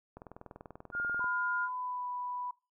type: click train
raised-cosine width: 1 ms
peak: -32 dBFS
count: 23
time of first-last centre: 0.17-1.243 s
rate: 20.5 Hz
type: tone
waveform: sine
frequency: 1415 Hz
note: F6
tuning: 22 cents sharp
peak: -31 dBFS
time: 0.92-1.69 s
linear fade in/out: 50 ms
type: tone with pitch glide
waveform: sine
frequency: 1004 to 987.9 Hz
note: B5 to B5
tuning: +28 to 0 cents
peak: -35 dBFS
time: 1.2-2.51 s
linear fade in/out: 5 ms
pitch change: -28 cents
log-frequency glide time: 1.72-2.08 s
effects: noise-tail reverb RT60 0.3 s tail -21 dB re dry